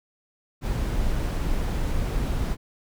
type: noise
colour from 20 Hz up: brown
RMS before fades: -25 dBFS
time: 0.61-2.57 s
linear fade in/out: 50 ms
effects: none